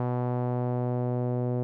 sawtooth tone with low-pass filter sweep, 123.47 Hz, B2, in tune, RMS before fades -28 dBFS, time 0-1.63 s, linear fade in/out 0 ms, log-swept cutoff 890 to 540 Hz, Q 1.6, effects none

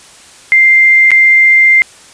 sine tone with dropouts, 2095 Hz, C7, 2 cents sharp, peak -3 dBFS, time 0.52-1.82 s, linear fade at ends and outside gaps 0 ms, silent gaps 1.106-1.116 s, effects white hiss -38 dBFS RMS until 2.13 s + resampled to 22050 Hz

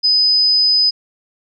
sine tone, 5010 Hz, D#8, 11 cents sharp, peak -10 dBFS, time 0.03-0.91 s, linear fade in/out 20 ms, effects none

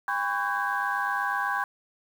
sine tone cluster, 805 / 1007 / 1115 / 1530 / 1630 Hz, G5 / B5 / C#6 / G6 / G#6, +46 / +33 / +10 / -42 / -33 cents, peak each -31 dBFS, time 0.08-1.64 s, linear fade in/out 2 ms, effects tanh soft clip ceiling -16 dBFS + 8-bit

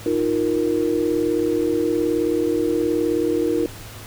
sine chord, Eb suspended second, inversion none, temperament just, 311.1 / 350 / 466.7 Hz, Eb4 / F4 / Bb4, 0 / +4 / +2 cents, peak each -22 dBFS, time 0.06-3.66 s, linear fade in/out 2 ms, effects added 106 Hz sine -40 dBFS peak until 4.06 s + pink hiss -39 dBFS RMS until 4.06 s

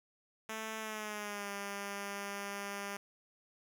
5% pulse tone with pitch glide, 220 to 200.6 Hz, A3 to G3, 0 to +40 cents, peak -28 dBFS, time 0.49-2.97 s, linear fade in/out 5 ms, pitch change -160 cents, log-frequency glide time 0.79-1.5 s, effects none

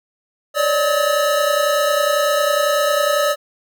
square tone cluster, 551 / 583 / 613 / 1279 Hz, C#5 / D5 / D#5 / D#6, -11 / -13 / -26 / +47 cents, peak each -26 / -18 / -25 / -21 dBFS, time 0.54-3.36 s, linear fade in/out 50 ms, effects none

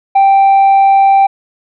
sine tone with tanh clipping, 784 Hz, G5, in tune, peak -5 dBFS, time 0.15-1.27 s, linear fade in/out 10 ms, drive 2 dB, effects none

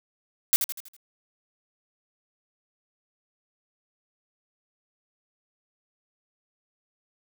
blue noise with echo, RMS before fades -18 dBFS, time 0.53-0.56 s, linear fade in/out 0 ms, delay 81 ms, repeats 5, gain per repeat -7 dB, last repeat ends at 0.965 s, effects none

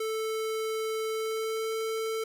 square tone with pitch glide, 440 to 444.1 Hz, A4 to A4, 0 to +16 cents, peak -30 dBFS, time 0-2.24 s, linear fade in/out 5 ms, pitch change +16 cents, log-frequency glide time 1.1-1.74 s, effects none

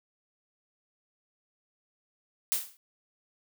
blue noise with exponential decay, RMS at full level -24 dBFS, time 2.52-2.77 s, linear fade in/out 0 ms, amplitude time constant 53 ms, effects none

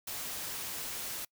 white noise, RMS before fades -39 dBFS, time 0.07-1.25 s, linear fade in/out 5 ms, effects noise-tail reverb RT60 0.1 s tail -26 dB re dry

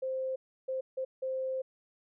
sine tone bursts at uneven times, 523.3 Hz, C5, in tune, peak -31 dBFS, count 4, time 0.02-0.36 / 0.68-0.81 / 0.97-1.05 / 1.22-1.62 s, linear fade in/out 10 ms, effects none

